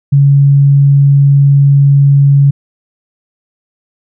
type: tone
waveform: sine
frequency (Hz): 140.3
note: C#3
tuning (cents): +21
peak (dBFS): -3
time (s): 0.12-2.51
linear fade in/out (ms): 10
effects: none